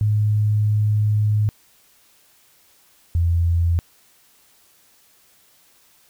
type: tone pair in turn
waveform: sine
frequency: 105.8 / 84.91 Hz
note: G#2 / F2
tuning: +33 / -48 cents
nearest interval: major third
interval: 381 cents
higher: first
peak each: -15 dBFS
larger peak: neither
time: 0.01-1.49 / 3.15-3.79 s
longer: first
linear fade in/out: 0 ms
effects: white hiss -56 dBFS RMS until 6.09 s